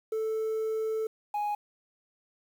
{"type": "tone pair in turn", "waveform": "sine", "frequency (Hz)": [440, 830.6], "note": ["A4", "G#5"], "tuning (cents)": [0, 0], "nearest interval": "major seventh", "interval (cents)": 1100, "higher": "second", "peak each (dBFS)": -25, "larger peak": "neither", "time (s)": [[0.12, 1.07], [1.34, 1.55]], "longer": "first", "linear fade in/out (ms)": 5, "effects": ["tanh soft clip ceiling -27 dBFS", "9-bit"]}